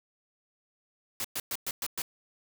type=noise bursts; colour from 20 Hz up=white; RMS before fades=-33 dBFS; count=6; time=1.2-2.02 s; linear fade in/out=2 ms; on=45 ms; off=110 ms; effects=none